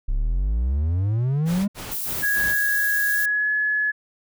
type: exponential sweep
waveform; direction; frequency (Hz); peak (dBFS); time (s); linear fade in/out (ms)
triangle; up; 32 to 207.8; -17; 0.08-1.68; 10
type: noise bursts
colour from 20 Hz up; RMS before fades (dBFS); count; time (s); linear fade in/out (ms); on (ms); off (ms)
pink; -34; 4; 1.45-2.555; 50; 220; 75
type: noise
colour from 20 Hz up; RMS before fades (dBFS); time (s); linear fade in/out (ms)
violet; -28; 1.91-3.26; 10
type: tone with pitch glide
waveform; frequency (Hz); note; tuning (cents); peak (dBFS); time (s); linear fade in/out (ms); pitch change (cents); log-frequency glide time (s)
sine; 1661.2 to 1703; G#6 to G#6; 0 to +43; -19; 2.22-3.92; 20; +43; 3.09-3.5
effects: none